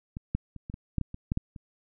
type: clicks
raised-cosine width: 5 ms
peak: -23 / -14 / -29 / -25 / -26 / -14 / -18 / -25 / -15 / -15 / -29 dBFS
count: 11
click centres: 0.169 / 0.35 / 0.563 / 0.699 / 0.741 / 0.983 / 1.013 / 1.144 / 1.319 / 1.374 / 1.562 s
effects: none